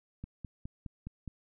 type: click train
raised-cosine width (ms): 5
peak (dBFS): -28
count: 6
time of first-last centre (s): 0.24-1.277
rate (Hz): 4.82
effects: none